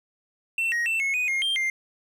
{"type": "tone with pitch steps", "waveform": "triangle", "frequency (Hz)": [2693, 1883, 2674, 2184, 2488, 2135, 3178, 2103], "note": ["E7", "A#6", "E7", "C#7", "D#7", "C7", "G7", "C7"], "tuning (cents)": [36, 17, 24, -26, -1, 34, 23, 8], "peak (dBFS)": -21, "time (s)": [0.58, 1.7], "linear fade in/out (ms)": 2, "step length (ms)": 140, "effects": []}